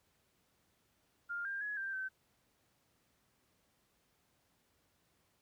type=tone with pitch steps; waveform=sine; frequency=1404 / 1597 / 1682 / 1578 / 1538 Hz; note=F6 / G6 / G#6 / G6 / G6; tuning=+9 / +32 / +22 / +11 / -33 cents; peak=-37 dBFS; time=1.29-2.09 s; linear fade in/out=20 ms; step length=160 ms; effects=pink hiss -75 dBFS RMS until 5.41 s + high-pass 60 Hz 12 dB/octave